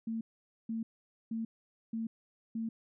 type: tone bursts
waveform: sine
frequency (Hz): 225.7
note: A3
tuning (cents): +44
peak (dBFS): -33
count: 5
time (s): 0.07-2.69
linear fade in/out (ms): 5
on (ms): 140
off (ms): 480
effects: none

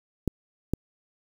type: clicks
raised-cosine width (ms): 3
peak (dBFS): -11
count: 2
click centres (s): 0.277 / 0.736
effects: 7-bit

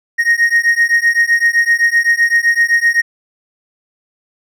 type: beating tone pair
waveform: triangle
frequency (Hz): 1863 / 1870.8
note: A#6 / A#6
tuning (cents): -2 / +6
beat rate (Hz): 7.8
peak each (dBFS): -11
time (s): 0.18-3.02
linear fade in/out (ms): 20
effects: none

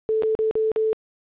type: tone with dropouts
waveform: sine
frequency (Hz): 438.5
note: A4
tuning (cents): -6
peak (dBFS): -18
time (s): 0.09-0.93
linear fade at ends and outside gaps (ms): 0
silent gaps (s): 0.223-0.234 / 0.351-0.39 / 0.511-0.554 / 0.717-0.761
effects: resampled to 8000 Hz + 10-bit

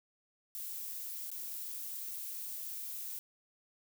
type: noise with dropouts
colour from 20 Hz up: violet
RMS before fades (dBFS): -42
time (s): 0.55-3.19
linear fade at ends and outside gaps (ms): 0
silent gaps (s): 1.303-1.315
effects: none

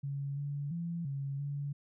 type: tone with pitch steps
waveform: sine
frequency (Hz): 140 / 143.2 / 169.5 / 138.6 / 142.6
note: C#3 / D3 / E3 / C#3 / C#3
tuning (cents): +18 / -43 / +49 / 0 / +49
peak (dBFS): -34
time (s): 0.03-1.73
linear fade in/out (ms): 10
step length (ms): 340
effects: none

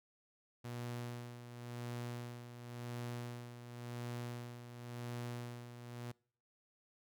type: tone with tremolo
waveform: sawtooth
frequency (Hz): 120.5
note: B2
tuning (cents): -42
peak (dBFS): -37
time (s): 0.64-6.12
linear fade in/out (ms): 10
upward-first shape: sine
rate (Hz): 0.93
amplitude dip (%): 65
effects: noise-tail reverb RT60 0.5 s tail -25 dB re dry

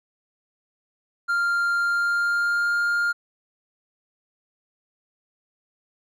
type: tone with pitch glide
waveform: triangle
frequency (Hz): 1395 to 1407.1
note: F6 to F6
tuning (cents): -2 to +13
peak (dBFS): -18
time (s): 1.28-3.13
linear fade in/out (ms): 20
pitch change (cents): +15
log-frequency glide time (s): 1.78-2.75
effects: none

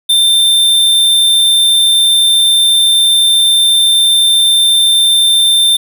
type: tone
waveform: square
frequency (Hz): 3583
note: A7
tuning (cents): +31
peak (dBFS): -7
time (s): 0.09-5.77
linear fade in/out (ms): 10
effects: none

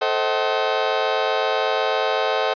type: chord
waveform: 30% pulse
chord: A diminished seventh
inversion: none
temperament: just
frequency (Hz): 440 / 528 / 633.6 / 760.3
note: A4 / C5 / Eb5 / Gb5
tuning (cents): 0 / +16 / +31 / +47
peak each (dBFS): -22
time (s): 0.01-2.54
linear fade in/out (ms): 10
effects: resampled to 11025 Hz

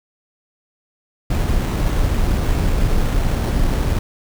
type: noise with sample-and-hold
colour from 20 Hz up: brown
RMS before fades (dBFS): -17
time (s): 1.3-3.99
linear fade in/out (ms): 5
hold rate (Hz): 4900
effects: none

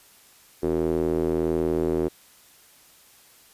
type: tone with band-pass filter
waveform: square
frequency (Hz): 40.76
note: E1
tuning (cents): -19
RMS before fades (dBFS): -24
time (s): 0.62-2.09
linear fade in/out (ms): 20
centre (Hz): 380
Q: 3.5
effects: white hiss -54 dBFS RMS until 3.53 s + resampled to 32000 Hz

